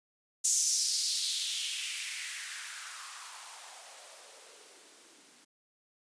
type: noise with band-pass filter sweep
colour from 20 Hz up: violet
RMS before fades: -36 dBFS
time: 0.44-5.45 s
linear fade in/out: 10 ms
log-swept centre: 6900 to 240 Hz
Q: 3.1
effects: resampled to 22050 Hz